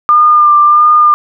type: tone with vibrato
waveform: sine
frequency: 1201 Hz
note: D6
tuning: 38 cents sharp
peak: -3 dBFS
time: 0.09-1.14 s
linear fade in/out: 0 ms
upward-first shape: sine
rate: 1.5 Hz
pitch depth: 23 cents each way
effects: none